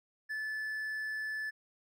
triangle tone, 1739 Hz, A6, 21 cents flat, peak -33 dBFS, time 0.29-1.51 s, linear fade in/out 20 ms, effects none

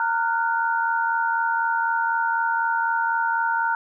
sine tone cluster, 919 / 1403 / 1487 Hz, A#5 / F6 / F#6, -25 / +8 / +8 cents, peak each -22 / -26 / -26 dBFS, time 0-3.75 s, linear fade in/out 2 ms, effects none

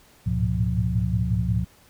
sine tone cluster, 71.1 / 105.3 / 110.8 / 122.1 / 176.7 Hz, C#2 / G#2 / A2 / B2 / F3, +45 / +24 / +13 / -19 / +21 cents, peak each -27 dBFS, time 0.26-1.65 s, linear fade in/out 10 ms, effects pink hiss -55 dBFS RMS until 1.89 s

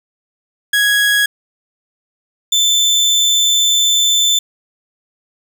30% pulse tone pair in turn, 1661.2 / 3532 Hz, G#6 / A7, 0 / +6 cents, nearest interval octave + minor second, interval 1306 cents, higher second, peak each -8 dBFS, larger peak neither, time 0.73-1.26 / 2.52-4.39 s, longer second, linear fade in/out 5 ms, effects 7-bit

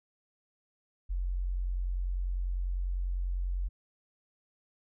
sine tone, 45.07 Hz, F#1, 45 cents flat, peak -29 dBFS, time 1.09-3.69 s, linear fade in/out 20 ms, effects none

